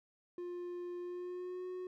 triangle tone with pitch glide, 353.1 to 365.8 Hz, F4 to F#4, +19 to -20 cents, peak -38 dBFS, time 0.38-1.87 s, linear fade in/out 2 ms, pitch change +61 cents, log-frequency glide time 1-1.66 s, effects none

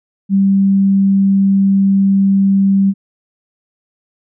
sine tone, 195.6 Hz, G3, 4 cents flat, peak -8 dBFS, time 0.29-2.94 s, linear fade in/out 50 ms, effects none

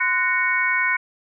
harmonic tone with a mistuned harmonic, 370 Hz, F#4, in tune, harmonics 3 / 4 / 5 / 6, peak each -26 / -23 / -25 / -21 dBFS, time 0-0.97 s, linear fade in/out 10 ms, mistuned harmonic 3, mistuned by -130 cents, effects none

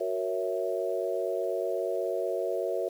sine chord, F# dominant seventh, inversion none, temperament equal, 370 / 466.2 / 554.4 / 659.3 Hz, F#4 / A#4 / C#5 / E5, 0 / 0 / 0 / 0 cents, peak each -33 dBFS, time 0-2.89 s, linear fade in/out 10 ms, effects 9-bit

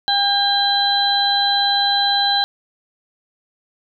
harmonic tone, 802 Hz, G5, 39 cents sharp, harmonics 1 / 2 / 4 / 5, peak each -19 / -24 / -25 / -17 dBFS, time 0.08-2.44 s, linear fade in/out 0 ms, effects none

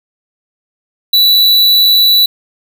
square tone, 3951 Hz, B7, in tune, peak -6 dBFS, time 1.13-2.26 s, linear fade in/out 5 ms, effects none

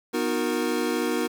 square chord, B major seventh, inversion none, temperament equal with one note detuned, 246.9 / 311.1 / 363.8 / 466.2 Hz, B3 / D#4 / F#4 / A#4, 0 / 0 / -29 / 0 cents, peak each -30 dBFS, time 0.13-1.28 s, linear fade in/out 20 ms, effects 8-bit

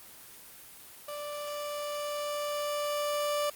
30% pulse tone with level ramp, 587.3 Hz, D5, in tune, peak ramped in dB -34 to -25 dBFS, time 1.08-3.5 s, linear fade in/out 5 ms, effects white hiss -50 dBFS RMS until 3.55 s + Opus 24 kbps

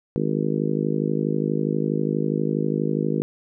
harmonic tone, 52.3 Hz, G#1, 13 cents sharp, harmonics 3 / 4 / 5 / 6 / 7 / 8 / 9, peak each -26 / -27 / -28 / -29 / -29 / -30 / -31 dBFS, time 0.16-3.22 s, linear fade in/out 0 ms, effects none

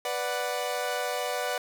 sawtooth chord, B minor, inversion none, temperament equal, 493.9 / 587.3 / 740 Hz, B4 / D5 / F#5, 0 / 0 / 0 cents, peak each -29 dBFS, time 0.05-1.58 s, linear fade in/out 2 ms, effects none

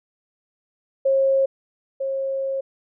sine tone pair in turn, 540 / 540 Hz, C#5 / C#5, -45 / -45 cents, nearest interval unison, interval 0 cents, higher neither, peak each -15 / -22 dBFS, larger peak first, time 1.05-1.46 / 2-2.61 s, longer second, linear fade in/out 10 ms, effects none

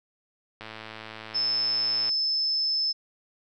click train, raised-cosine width 0.3 ms, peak -23 dBFS, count 164, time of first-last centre 0.61-2.092 s, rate 110 Hz
sine tone, 5250 Hz, E8, 8 cents flat, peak -23 dBFS, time 1.34-2.93 s, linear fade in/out 20 ms
effects none

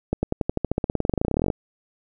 accelerating click train, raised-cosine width 2 ms, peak -8 dBFS, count 29, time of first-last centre 0.13-1.502 s, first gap 100 ms, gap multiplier 0.94, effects none

